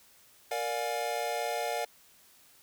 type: chord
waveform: square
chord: Bb dominant seventh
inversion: none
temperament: equal with one note detuned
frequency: 466.2 / 587.3 / 712.7 / 830.6 Hz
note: Bb4 / D5 / F5 / Ab5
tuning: 0 / 0 / +35 / 0 cents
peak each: -38 / -37 / -35 / -39 dBFS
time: 0.51-1.85 s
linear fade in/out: 5 ms
effects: white hiss -60 dBFS RMS until 2.62 s